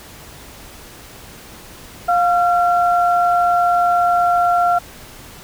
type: tone pair together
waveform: sine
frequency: 704.9 / 1368 Hz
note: F5 / F6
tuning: +16 / -36 cents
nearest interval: major seventh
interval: 1148 cents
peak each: -13 / -18 dBFS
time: 2.08-4.79 s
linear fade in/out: 10 ms
effects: pink hiss -39 dBFS RMS until 5.43 s